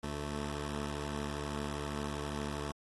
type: tone pair together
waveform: 10% pulse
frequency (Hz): 72.51 / 220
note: D2 / A3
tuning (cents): -22 / 0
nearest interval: octave + perfect fifth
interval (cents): 1922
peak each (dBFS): -29 / -34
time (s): 0.03-2.72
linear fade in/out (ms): 5
effects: AAC 32 kbps